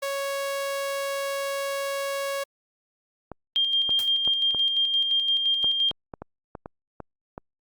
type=tone; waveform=sawtooth; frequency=554.4 Hz; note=C#5; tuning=in tune; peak=-23 dBFS; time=0.02-2.44 s; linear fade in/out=10 ms
type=clicks; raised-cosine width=1 ms; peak=-21 dBFS; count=12; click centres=3.317 / 3.893 / 4.276 / 4.547 / 5.644 / 5.913 / 6.138 / 6.22 / 6.552 / 6.659 / 7.003 / 7.379 s
type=tone with tremolo; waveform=sine; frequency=3200 Hz; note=G7; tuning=35 cents sharp; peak=-19 dBFS; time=3.56-5.91 s; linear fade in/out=0 ms; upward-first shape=square; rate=5.8 Hz; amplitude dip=40%
type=noise with exponential decay; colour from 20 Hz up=white; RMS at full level=-33 dBFS; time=3.99-4.15 s; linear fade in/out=1 ms; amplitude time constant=33 ms
effects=Opus 48 kbps